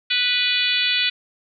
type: harmonic tone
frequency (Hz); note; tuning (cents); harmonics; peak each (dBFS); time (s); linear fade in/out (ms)
493; B4; -3; 3 / 4 / 5 / 6 / 7 / 8 / 9; -29 / -28 / -23 / -25 / -23 / -25 / -29; 0.1-1.1; 10
effects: none